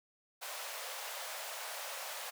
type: high-pass noise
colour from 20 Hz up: pink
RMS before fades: -43 dBFS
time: 0.41-2.31 s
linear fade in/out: 20 ms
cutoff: 530 Hz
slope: 48 dB/octave
effects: none